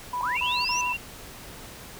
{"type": "tone bursts", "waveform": "sine", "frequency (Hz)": 987.8, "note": "B5", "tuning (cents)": 0, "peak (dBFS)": -26, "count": 3, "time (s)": [0.13, 0.928], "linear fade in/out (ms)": 5, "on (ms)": 240, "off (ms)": 39}
{"type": "linear sweep", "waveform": "sine", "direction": "up", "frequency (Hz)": [884, 6170], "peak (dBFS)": -27, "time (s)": [0.21, 0.81], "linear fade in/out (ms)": 0}
{"type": "tone with vibrato", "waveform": "sine", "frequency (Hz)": 2714, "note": "E7", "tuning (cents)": 50, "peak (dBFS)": -27, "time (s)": [0.35, 0.97], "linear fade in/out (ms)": 10, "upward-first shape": "sine", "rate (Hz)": 12, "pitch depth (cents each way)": 34}
{"effects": ["tanh soft clip ceiling -15 dBFS", "pink hiss -43 dBFS RMS until 1.99 s"]}